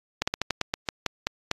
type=slowing click train; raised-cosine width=0.2 ms; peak=-7 dBFS; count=11; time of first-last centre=0.22-1.514 s; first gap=55 ms; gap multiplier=1.18; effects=AAC 32 kbps